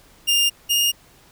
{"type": "tone pair in turn", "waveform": "sawtooth", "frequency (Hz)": [2806, 2837], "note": ["F7", "F7"], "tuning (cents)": [8, 27], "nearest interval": "unison", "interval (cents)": 19, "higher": "second", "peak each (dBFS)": [-12, -13], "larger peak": "first", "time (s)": [[0.27, 0.5], [0.69, 0.92]], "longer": "neither", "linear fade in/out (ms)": 20, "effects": ["pink hiss -52 dBFS RMS until 1.31 s"]}